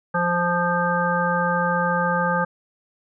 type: harmonic tone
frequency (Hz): 174.61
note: F3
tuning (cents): 0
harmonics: 1 / 3 / 5 / 7 / 9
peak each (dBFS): -25 / -25 / -25 / -25 / -25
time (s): 0.14-2.45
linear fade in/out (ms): 10
effects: none